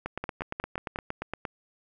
two click trains, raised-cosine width 0.5 ms, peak -17 / -17 dBFS, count 13 / 5, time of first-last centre 0.06-1.452 / 0.24-0.959 s, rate 8.62 / 5.56 Hz, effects none

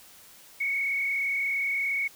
sine tone with frequency modulation, 2217 Hz, C#7, in tune, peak -25 dBFS, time 0.6-2.08 s, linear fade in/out 10 ms, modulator 37.1 Hz, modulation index 1.1, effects white hiss -52 dBFS RMS until 2.15 s

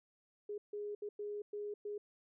sine tone bursts at uneven times, 414.1 Hz, G#4, 5 cents flat, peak -39 dBFS, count 6, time 0.49-0.58 / 0.73-0.95 / 1.02-1.09 / 1.19-1.42 / 1.53-1.74 / 1.85-1.98 s, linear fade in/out 5 ms, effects none

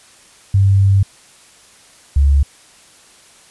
sine tone pair in turn, 98 / 70.08 Hz, G2 / C#2, 0 / +19 cents, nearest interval tritone, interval 581 cents, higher first, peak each -8 dBFS, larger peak neither, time 0.54-1.03 / 2.16-2.43 s, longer first, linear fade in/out 5 ms, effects white hiss -46 dBFS RMS until 3.5 s + resampled to 24000 Hz

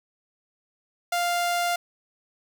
sawtooth tone, 698.5 Hz, F5, in tune, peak -19 dBFS, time 1.12-1.76 s, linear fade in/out 5 ms, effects none

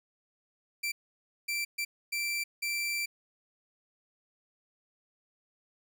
sawtooth tone bursts at uneven times, 2345 Hz, D7, 3 cents flat, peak -27 dBFS, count 5, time 0.83-0.92 / 1.48-1.65 / 1.78-1.85 / 2.12-2.44 / 2.62-3.06 s, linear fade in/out 10 ms, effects none

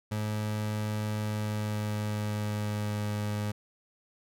30% pulse tone with pitch glide, 106.6 to 104.65 Hz, G#2 to G#2, +46 to +14 cents, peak -27 dBFS, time 0.11-3.52 s, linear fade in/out 10 ms, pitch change -32 cents, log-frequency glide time 1.16-3.06 s, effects none

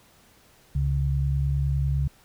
sine tone pair together, 69.04 / 138.8 Hz, C#2 / C#3, -6 / +3 cents, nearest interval octave, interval 1209 cents, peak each -24 dBFS, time 0.75-2.08 s, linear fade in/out 5 ms, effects pink hiss -57 dBFS RMS until 2.24 s

